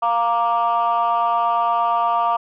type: chord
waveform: sine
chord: Bb major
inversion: second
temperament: equal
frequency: 698.5 / 932.3 / 1174.7 Hz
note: F5 / Bb5 / D6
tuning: 0 / 0 / 0 cents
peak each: -19 dBFS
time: 0.02-2.37 s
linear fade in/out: 10 ms
effects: tanh soft clip ceiling -11 dBFS